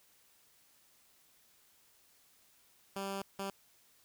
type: tone bursts at uneven times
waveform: 10% pulse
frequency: 196 Hz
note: G3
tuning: in tune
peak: -29 dBFS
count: 2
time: 2.96-3.22 / 3.39-3.5 s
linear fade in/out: 2 ms
effects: white hiss -67 dBFS RMS until 4.04 s